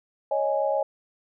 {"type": "chord", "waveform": "sine", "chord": "C# suspended second", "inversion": "none", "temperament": "equal", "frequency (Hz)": [554.4, 622.3, 830.6], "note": ["C#5", "D#5", "G#5"], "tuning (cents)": [0, 0, 0], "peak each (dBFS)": [-25, -26, -28], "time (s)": [0.31, 0.83], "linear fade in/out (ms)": 5, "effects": []}